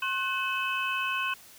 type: tone cluster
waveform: sine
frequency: 1072 / 1503 / 2579 / 3032 Hz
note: C6 / F#6 / E7 / F#7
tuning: +42 / +27 / -39 / +42 cents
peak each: -32 / -33 / -31 / -37 dBFS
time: 0.02-1.34 s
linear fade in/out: 5 ms
effects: white hiss -52 dBFS RMS until 1.58 s